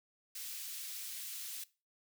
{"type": "high-pass noise", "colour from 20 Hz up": "white", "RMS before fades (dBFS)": -44, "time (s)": [0.35, 1.64], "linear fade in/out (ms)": 5, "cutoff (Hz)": 2600, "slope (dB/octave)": 12, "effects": ["noise-tail reverb RT60 0.3 s tail -19 dB re dry"]}